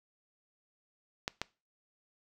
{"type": "clicks", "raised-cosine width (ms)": 0.2, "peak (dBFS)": -15, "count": 2, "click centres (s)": [1.279, 1.416], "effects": ["noise-tail reverb RT60 0.3 s tail -22 dB re dry"]}